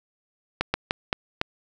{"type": "slowing click train", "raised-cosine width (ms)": 0.3, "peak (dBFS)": -6, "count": 5, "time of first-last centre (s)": [0.61, 1.414], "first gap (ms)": 130, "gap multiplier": 1.3, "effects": []}